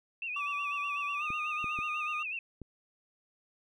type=tone with vibrato; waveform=sine; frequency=2600 Hz; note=E7; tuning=24 cents flat; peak=-34 dBFS; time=0.22-2.39 s; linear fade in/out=2 ms; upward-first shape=sine; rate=8.1 Hz; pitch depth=110 cents each way
type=tone with pitch glide; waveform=triangle; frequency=1155 to 1223.7 Hz; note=D6 to D#6; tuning=-29 to -29 cents; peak=-33 dBFS; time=0.36-2.23 s; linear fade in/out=5 ms; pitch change=+100 cents; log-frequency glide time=1.16-1.24 s
type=clicks; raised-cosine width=3 ms; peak=-30 dBFS; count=4; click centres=1.304 / 1.643 / 1.789 / 2.617 s
effects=none